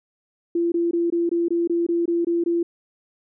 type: tone bursts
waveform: sine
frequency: 340.8 Hz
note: F4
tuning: 42 cents flat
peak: -18 dBFS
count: 11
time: 0.55-2.63 s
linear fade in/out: 5 ms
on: 170 ms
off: 21 ms
effects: none